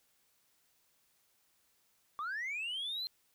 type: linear sweep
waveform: sine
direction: up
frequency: 1131 to 4186 Hz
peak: -34 dBFS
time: 2.19-3.07 s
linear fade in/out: 0 ms
effects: tanh soft clip ceiling -34 dBFS + white hiss -73 dBFS RMS until 3.34 s